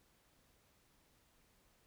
silence, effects pink hiss -72 dBFS RMS until 1.86 s

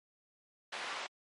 pink band-pass noise, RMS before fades -41 dBFS, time 0.72-1.07 s, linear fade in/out 10 ms, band 840 to 3600 Hz, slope 12 dB/octave, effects MP3 48 kbps

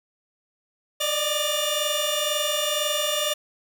sawtooth tone cluster, 586 / 608 / 2857 / 3542 Hz, D5 / D#5 / F7 / A7, -4 / -40 / +39 / +11 cents, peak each -25 dBFS, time 1-3.34 s, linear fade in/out 10 ms, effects none

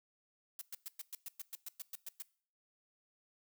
blue noise bursts, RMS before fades -44 dBFS, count 13, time 0.59-2.222 s, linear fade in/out 2 ms, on 24 ms, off 110 ms, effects noise-tail reverb RT60 0.5 s tail -21 dB re dry

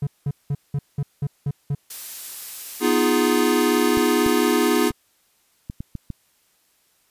triangle tone bursts, 142.2 Hz, C#3, 45 cents sharp, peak -18 dBFS, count 8, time 0.02-1.75 s, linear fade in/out 5 ms, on 50 ms, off 190 ms
blue noise, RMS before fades -33 dBFS, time 1.9-4.9 s, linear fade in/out 5 ms
square chord, F half-diminished seventh, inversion second, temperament equal, 246.9 / 311.1 / 349.2 / 415.3 Hz, Cb4 / Eb4 / F4 / Ab4, 0 / 0 / 0 / 0 cents, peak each -23 dBFS, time 2.8-4.92 s, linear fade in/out 50 ms
clicks, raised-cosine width 5 ms, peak -18 dBFS, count 7, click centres 3.973 / 4.263 / 4.907 / 5.699 / 5.805 / 5.953 / 6.103 s
effects white hiss -63 dBFS RMS until 7.1 s + resampled to 32000 Hz

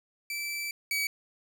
sawtooth tone pair in turn, 2324 / 2277 Hz, D7 / C#7, -19 / +46 cents, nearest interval unison, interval 35 cents, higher first, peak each -29 / -24 dBFS, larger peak second, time 0.3-0.71 / 0.91-1.07 s, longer first, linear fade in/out 2 ms, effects none

